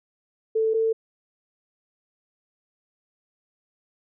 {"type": "tone pair in turn", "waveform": "sine", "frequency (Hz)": [442.7, 447.3], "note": ["A4", "A4"], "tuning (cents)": [11, 28], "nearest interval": "unison", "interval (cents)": 17, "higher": "second", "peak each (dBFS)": -19, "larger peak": "neither", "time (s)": [[0.55, 0.74], [0.74, 0.93]], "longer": "neither", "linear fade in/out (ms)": 10, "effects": []}